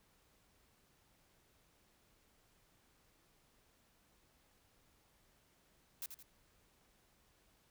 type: noise with echo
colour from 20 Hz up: blue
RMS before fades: -43 dBFS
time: 6.02-6.06 s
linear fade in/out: 2 ms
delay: 84 ms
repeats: 2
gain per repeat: -7 dB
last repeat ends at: 6.228 s
effects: pink hiss -72 dBFS RMS until 7.7 s